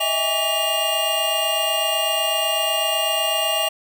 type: tone cluster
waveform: square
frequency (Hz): 627 / 655 / 818 / 1142 / 2808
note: D#5 / E5 / G#5 / D6 / F7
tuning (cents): +13 / -11 / -26 / -49 / +9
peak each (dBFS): -29 / -27 / -28 / -31 / -22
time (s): 0-3.69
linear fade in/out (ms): 10
effects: none